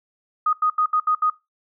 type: tone bursts at uneven times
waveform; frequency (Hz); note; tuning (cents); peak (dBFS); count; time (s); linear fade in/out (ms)
sine; 1244.5; D#6; 0; -16; 6; 0.46-0.53 / 0.62-0.7 / 0.78-0.86 / 0.93-1 / 1.07-1.15 / 1.22-1.3; 5
effects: noise-tail reverb RT60 0.2 s tail -18 dB re dry